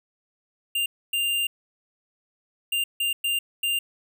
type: tone bursts at uneven times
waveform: square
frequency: 2794 Hz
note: F7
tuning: in tune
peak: -23 dBFS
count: 6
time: 0.75-0.86 / 1.13-1.47 / 2.72-2.84 / 3-3.13 / 3.24-3.39 / 3.63-3.79 s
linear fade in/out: 5 ms
effects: none